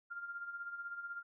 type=tone with tremolo; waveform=sine; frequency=1396.9 Hz; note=F6; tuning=in tune; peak=-39 dBFS; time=0.1-1.23 s; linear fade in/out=20 ms; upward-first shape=sine; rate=16 Hz; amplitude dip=60%; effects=none